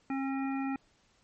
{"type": "harmonic tone", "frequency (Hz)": 270.2, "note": "C#4", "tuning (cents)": -44, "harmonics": [1, 3, 5, 7, 9], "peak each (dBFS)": [-31, -39, -44, -47, -46], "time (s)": [0.1, 0.76], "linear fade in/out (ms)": 2, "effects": ["pink hiss -68 dBFS RMS until 1.23 s", "MP3 32 kbps"]}